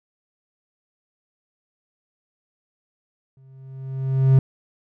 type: tone with exponential growth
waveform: triangle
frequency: 133.1 Hz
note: C3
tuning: 30 cents sharp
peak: -7 dBFS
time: 3.37-4.39 s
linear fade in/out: 2 ms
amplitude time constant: 220 ms
effects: none